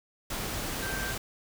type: tone in noise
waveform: sine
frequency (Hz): 1568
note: G6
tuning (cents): 0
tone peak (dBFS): -35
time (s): 0.82-1.13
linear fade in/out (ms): 5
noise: pink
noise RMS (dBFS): -34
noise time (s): 0.3-1.18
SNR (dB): -4
effects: none